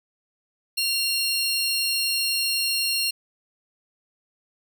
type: tone pair together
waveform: sawtooth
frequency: 2760 / 4268 Hz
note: F7 / C8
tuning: -21 / +34 cents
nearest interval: minor sixth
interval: 755 cents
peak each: -23 / -21 dBFS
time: 0.77-3.11 s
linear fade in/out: 10 ms
effects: none